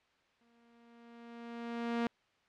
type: tone with exponential growth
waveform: sawtooth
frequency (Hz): 234.4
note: A#3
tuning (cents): +10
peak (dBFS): -26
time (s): 0.41-2.07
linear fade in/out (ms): 2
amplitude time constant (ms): 360
effects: white hiss -71 dBFS RMS until 2.48 s + low-pass 3000 Hz 12 dB/octave